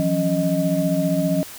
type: tone cluster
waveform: sine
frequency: 166 / 181.1 / 275.6 / 622 Hz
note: E3 / F#3 / C#4 / D#5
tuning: +12 / -37 / -10 / -1 cents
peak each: -23 dBFS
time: 0-1.43 s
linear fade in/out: 0 ms
effects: white hiss -38 dBFS RMS until 1.58 s